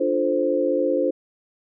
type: chord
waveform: sine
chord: D minor seventh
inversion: none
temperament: equal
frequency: 293.7 / 349.2 / 440 / 523.3 Hz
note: D4 / F4 / A4 / C5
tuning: 0 / 0 / 0 / 0 cents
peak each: -25 / -25 / -27 / -21 dBFS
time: 0-1.11 s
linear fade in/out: 10 ms
effects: none